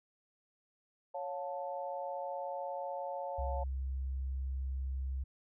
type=chord; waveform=sine; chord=Db augmented; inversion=none; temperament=equal with one note detuned; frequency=554.4 / 710.7 / 880 Hz; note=Db5 / F5 / A5; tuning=0 / +30 / 0 cents; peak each=-40 / -42 / -42 dBFS; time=1.14-3.64 s; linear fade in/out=10 ms
type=tone; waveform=sine; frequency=66.2 Hz; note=C2; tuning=21 cents sharp; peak=-34 dBFS; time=3.38-5.24 s; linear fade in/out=10 ms
effects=none